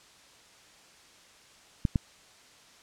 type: clicks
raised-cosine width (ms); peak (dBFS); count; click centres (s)
5; -12; 2; 1.852 / 1.958
effects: white hiss -56 dBFS RMS until 2.82 s + low-pass 7000 Hz 12 dB/octave